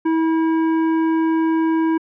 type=tone with hard clipping; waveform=sine; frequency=323.6 Hz; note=E4; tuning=32 cents flat; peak=-17 dBFS; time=0.05-1.98 s; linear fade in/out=10 ms; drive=12 dB; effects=low-pass 2000 Hz 12 dB/octave